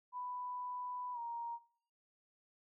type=tone with pitch glide; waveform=sine; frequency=992 to 936.9 Hz; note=B5 to A#5; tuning=+7 to +8 cents; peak=-40 dBFS; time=0.12-1.59 s; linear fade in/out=50 ms; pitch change=-99 cents; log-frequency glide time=1.13-1.19 s; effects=noise-tail reverb RT60 0.7 s tail -20 dB re dry